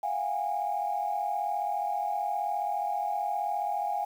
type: tone cluster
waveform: sine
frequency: 684 / 723 / 818 Hz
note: F5 / F#5 / G#5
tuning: -36 / -40 / -26 cents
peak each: -35 / -33 / -29 dBFS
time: 0.03-4.05 s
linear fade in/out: 5 ms
effects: tanh soft clip ceiling -19 dBFS + 9-bit